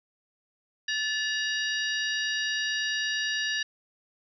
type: harmonic tone with a mistuned harmonic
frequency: 949 Hz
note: A#5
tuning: 31 cents sharp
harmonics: 2 / 3 / 4 / 5 / 6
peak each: -29 / -33 / -35 / -37 / -39 dBFS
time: 0.88-3.63 s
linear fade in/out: 5 ms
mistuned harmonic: 2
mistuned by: -150 cents
effects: none